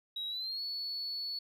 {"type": "tone with pitch glide", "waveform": "sine", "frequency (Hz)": [3847, 4419], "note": ["B7", "C#8"], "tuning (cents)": [-46, -6], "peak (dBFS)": -34, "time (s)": [0.16, 1.39], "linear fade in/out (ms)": 5, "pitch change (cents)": 240, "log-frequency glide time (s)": [0.28, 0.63], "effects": ["tanh soft clip ceiling -32 dBFS"]}